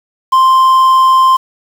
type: tone with quantisation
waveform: triangle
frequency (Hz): 1046.5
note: C6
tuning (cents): 0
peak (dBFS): -3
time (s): 0.32-1.37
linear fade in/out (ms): 10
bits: 5
effects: none